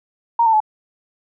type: tone with pitch steps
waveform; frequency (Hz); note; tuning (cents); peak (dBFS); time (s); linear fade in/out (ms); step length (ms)
sine; 932.3 / 895.4 / 859.9; A#5 / A5 / A5; 0 / +30 / -40; -11; 0.39-0.603; 5; 71
effects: none